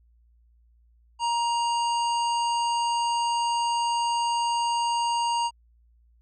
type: harmonic tone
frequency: 940 Hz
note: A#5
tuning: 14 cents sharp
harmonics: 1 / 3 / 5 / 7 / 9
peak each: -23 / -33 / -37 / -40 / -42 dBFS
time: 1.19-5.51 s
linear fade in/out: 50 ms
effects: added 58 Hz sine -57 dBFS peak until 6.21 s